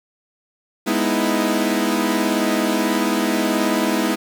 sawtooth chord, E major seventh, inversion first, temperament equal, 207.7 / 246.9 / 311.1 / 329.6 Hz, G#3 / B3 / D#4 / E4, 0 / 0 / 0 / 0 cents, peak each -19 dBFS, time 0.86-4.16 s, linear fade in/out 20 ms, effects 7-bit

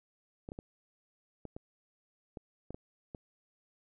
clicks, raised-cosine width 2 ms, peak -29 dBFS, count 9, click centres 0.489 / 0.519 / 0.589 / 1.453 / 1.565 / 2.372 / 2.706 / 2.745 / 3.148 s, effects none

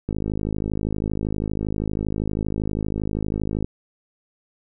click train, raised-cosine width 3 ms, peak -12 dBFS, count 188, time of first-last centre 0.09-3.645 s, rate 52.6 Hz, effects none

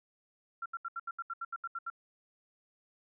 sine tone bursts, 1367 Hz, F6, 37 cents flat, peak -35 dBFS, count 12, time 0.62-1.901 s, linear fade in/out 5 ms, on 38 ms, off 75 ms, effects none

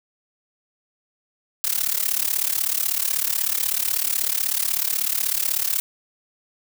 blue noise with amplitude modulation, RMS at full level -19 dBFS, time 1.64-5.8 s, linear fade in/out 0 ms, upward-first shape sine, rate 36.2 Hz, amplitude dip 90%, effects none

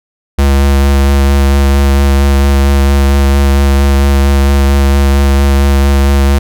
square tone with vibrato, 69.3 Hz, C#2, in tune, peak -6 dBFS, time 0.38-6.39 s, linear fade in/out 10 ms, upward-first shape sine, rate 4.4 Hz, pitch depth 16 cents each way, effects none

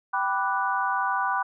sine chord, G major seventh, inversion none, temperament equal with one note detuned, 778.6 / 987.8 / 1174.7 / 1480 Hz, G5 / B5 / D6 / F#6, -12 / 0 / 0 / 0 cents, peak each -29 / -27 / -29 / -29 dBFS, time 0.13-1.43 s, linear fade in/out 10 ms, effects none

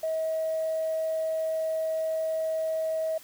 sine tone, 639 Hz, D#5, 46 cents sharp, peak -25 dBFS, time 0.03-3.18 s, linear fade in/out 5 ms, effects tanh soft clip ceiling -21 dBFS + white hiss -51 dBFS RMS until 3.23 s

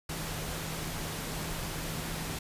sine tone in noise, 160.2 Hz, E3, 49 cents flat, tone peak -41 dBFS, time 0.09-2.39 s, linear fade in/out 5 ms, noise pink, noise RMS -37 dBFS, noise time 0.09-2.39 s, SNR -7 dB, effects resampled to 32000 Hz

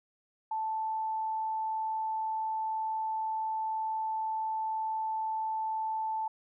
sine tone, 879 Hz, A5, 2 cents flat, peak -30 dBFS, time 0.51-6.28 s, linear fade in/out 5 ms, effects none

